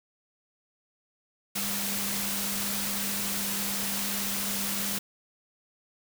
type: tone in noise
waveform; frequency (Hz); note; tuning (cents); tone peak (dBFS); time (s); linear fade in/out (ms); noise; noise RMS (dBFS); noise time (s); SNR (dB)
sine; 200; G3; +35; -37; 1.55-4.99; 10; white; -31; 1.55-4.99; -9
effects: none